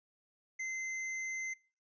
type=tone; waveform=square; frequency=2068 Hz; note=C7; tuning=21 cents flat; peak=-37 dBFS; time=0.59-1.54 s; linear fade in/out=10 ms; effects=noise-tail reverb RT60 0.4 s tail -25 dB re dry + resampled to 16000 Hz